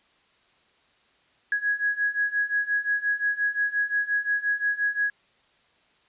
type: beating tone pair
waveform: sine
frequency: 1661.2 / 1666.9 Hz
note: G#6 / G#6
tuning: 0 / +6 cents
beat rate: 5.7 Hz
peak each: -27 / -25 dBFS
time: 1.52-5.1 s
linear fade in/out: 2 ms
effects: white hiss -63 dBFS RMS until 6.08 s + resampled to 8000 Hz